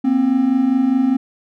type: tone pair together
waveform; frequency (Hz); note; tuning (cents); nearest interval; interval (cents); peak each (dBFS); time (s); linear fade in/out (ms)
triangle; 239.8 / 264.7; A#3 / C4; +49 / +20; major second; 171; -17 / -12; 0.04-1.17; 10
effects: none